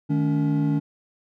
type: tone cluster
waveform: triangle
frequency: 153.6 / 215.1 / 283.6 Hz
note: D#3 / A3 / C#4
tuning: -22 / -39 / +40 cents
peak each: -20 / -28 / -21 dBFS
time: 0.09-0.8 s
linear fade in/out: 20 ms
effects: none